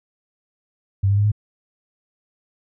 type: tone with pitch steps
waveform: sine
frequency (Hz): 98 / 100.41 / 102.87 / 105.4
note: G2 / G2 / G#2 / G#2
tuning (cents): 0 / +42 / -16 / +26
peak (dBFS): -14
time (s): 1.03-1.318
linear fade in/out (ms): 10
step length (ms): 72
effects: none